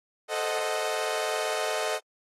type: chord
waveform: sawtooth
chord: A diminished seventh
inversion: none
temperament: equal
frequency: 440 / 523.3 / 622.3 / 740 Hz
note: A4 / C5 / Eb5 / Gb5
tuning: 0 / 0 / 0 / 0 cents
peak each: -29 / -32 / -27 / -31 dBFS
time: 0.28-2 s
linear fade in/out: 50 ms
effects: AAC 32 kbps